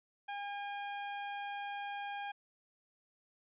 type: tone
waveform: sawtooth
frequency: 810 Hz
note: G#5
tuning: 43 cents flat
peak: -35 dBFS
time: 0.28-2.32 s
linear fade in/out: 10 ms
effects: resampled to 8000 Hz